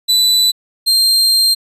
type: tone pair in turn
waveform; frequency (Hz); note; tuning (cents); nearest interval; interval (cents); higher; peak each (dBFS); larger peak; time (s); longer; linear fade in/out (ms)
40% pulse; 3983 / 4181; B7 / C8; +14 / -2; minor second; 84; second; -8; neither; 0.08-0.52 / 0.86-1.55; second; 20
effects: resampled to 32000 Hz